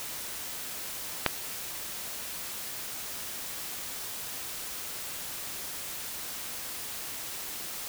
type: click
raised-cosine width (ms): 0.3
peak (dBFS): -5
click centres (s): 1.263
effects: white hiss -38 dBFS RMS until 7.88 s